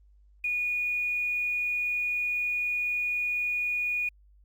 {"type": "tone with quantisation", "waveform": "sine", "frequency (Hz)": 2454, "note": "D#7", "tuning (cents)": -25, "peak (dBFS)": -26, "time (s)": [0.44, 4.09], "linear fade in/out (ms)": 5, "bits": 9, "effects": ["added 50 Hz sine -55 dBFS peak until 4.44 s", "Opus 32 kbps"]}